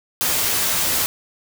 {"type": "noise with comb filter", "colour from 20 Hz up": "white", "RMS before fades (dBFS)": -20, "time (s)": [0.21, 1.06], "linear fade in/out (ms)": 0, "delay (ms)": 12, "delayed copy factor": 0.5, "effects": []}